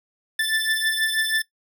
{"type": "beating tone pair", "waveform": "25% pulse", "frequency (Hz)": [1760, 1766.2], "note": ["A6", "A6"], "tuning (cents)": [0, 6], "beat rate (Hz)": 6.2, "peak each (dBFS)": [-19, -21], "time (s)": [0.39, 1.42], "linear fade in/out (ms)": 5, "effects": ["noise-tail reverb RT60 0.1 s tail -17 dB re dry"]}